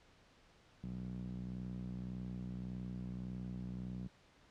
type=tone with band-pass filter; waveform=sawtooth; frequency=61.74 Hz; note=B1; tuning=in tune; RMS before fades=-44 dBFS; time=0.83-4.08 s; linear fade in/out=10 ms; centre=170 Hz; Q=3.6; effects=pink hiss -66 dBFS RMS until 4.5 s + low-pass 5000 Hz 12 dB/octave